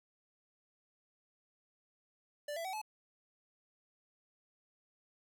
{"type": "tone with pitch steps", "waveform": "square", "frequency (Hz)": [587.3, 666.9, 757.2, 859.9], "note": ["D5", "E5", "F#5", "A5"], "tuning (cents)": [0, 20, 40, -40], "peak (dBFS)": -39, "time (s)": [2.48, 2.816], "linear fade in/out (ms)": 5, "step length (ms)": 84, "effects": []}